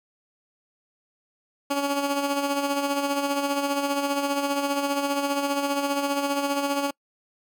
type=tone with tremolo; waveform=15% pulse; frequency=281.6 Hz; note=C#4; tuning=27 cents sharp; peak=-15 dBFS; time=1.7-6.91 s; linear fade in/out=10 ms; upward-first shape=sine; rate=15 Hz; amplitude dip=50%; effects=noise-tail reverb RT60 0.1 s tail -26 dB re dry